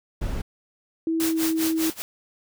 brown noise, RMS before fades -27 dBFS, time 0.21-0.42 s, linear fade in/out 10 ms
sine tone with pitch glide, 325.6 to 322.4 Hz, E4 to E4, -21 to -38 cents, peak -21 dBFS, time 1.07-1.9 s, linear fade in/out 2 ms, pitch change -17 cents, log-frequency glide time 1.26-1.39 s
white noise with tremolo, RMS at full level -27 dBFS, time 1.2-2.02 s, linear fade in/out 0 ms, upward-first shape sine, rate 5 Hz, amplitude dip 95%
effects none

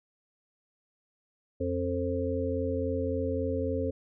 harmonic tone with a mistuned harmonic, 88.8 Hz, F2, 29 cents sharp, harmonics 1 / 3 / 5 / 6, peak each -33 / -33 / -33 / -33 dBFS, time 1.6-3.91 s, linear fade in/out 10 ms, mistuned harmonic 6, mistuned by -17 cents, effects none

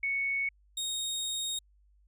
sine / 25% pulse tone pair in turn, 2217 / 3729 Hz, C#7 / A#7, 0 / 0 cents, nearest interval major sixth, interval 900 cents, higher second, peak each -28 dBFS, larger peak neither, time 0.03-0.49 / 0.77-1.59 s, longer second, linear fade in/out 5 ms, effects added 50 Hz sine -61 dBFS peak until 2.07 s

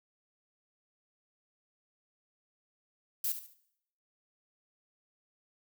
violet noise with echo, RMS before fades -32 dBFS, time 3.24-3.32 s, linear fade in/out 2 ms, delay 72 ms, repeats 3, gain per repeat -10 dB, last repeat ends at 3.536 s, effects noise-tail reverb RT60 0.7 s tail -17 dB re dry

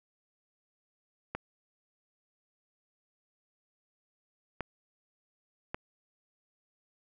clicks, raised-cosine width 0.5 ms, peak -19 dBFS, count 3, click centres 1.35 / 4.607 / 5.745 s, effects none

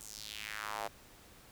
square tone with high-pass filter sweep, 53.2 Hz, G#1, 42 cents sharp, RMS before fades -43 dBFS, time 0-0.88 s, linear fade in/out 10 ms, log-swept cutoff 8300 to 640 Hz, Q 2.4, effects pink hiss -58 dBFS RMS until 1.51 s

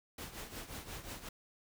pink noise with tremolo, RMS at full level -43 dBFS, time 0.18-1.29 s, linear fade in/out 5 ms, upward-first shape triangle, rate 5.6 Hz, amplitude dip 75%, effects none

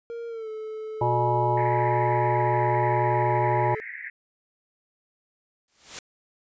triangle tone with pitch glide, 466.2 to 435 Hz, A#4 to A4, 0 to -20 cents, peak -30 dBFS, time 0.1-3.8 s, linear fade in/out 0 ms, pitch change -120 cents, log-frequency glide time 0.28-0.49 s
harmonic tone, 120.9 Hz, B2, 36 cents flat, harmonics 1 / 3 / 5 / 7 / 8, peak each -26 / -28 / -29 / -25 / -27 dBFS, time 1.01-3.75 s, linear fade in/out 5 ms
pink band-pass noise, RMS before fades -38 dBFS, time 1.57-4.1 s, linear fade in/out 5 ms, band 1700 to 2200 Hz, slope 96 dB/octave
white noise with exponential growth, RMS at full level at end -32 dBFS, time 5.68-5.99 s, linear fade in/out 1 ms, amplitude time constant 66 ms
effects resampled to 16000 Hz

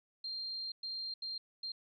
sine tone bursts at uneven times, 4186 Hz, C8, in tune, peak -38 dBFS, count 4, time 0.24-0.72 / 0.83-1.14 / 1.22-1.38 / 1.63-1.72 s, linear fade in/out 5 ms, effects none

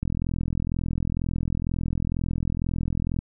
click train, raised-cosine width 5 ms, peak -14 dBFS, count 134, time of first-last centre 0.03-3.189 s, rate 42.1 Hz, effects none

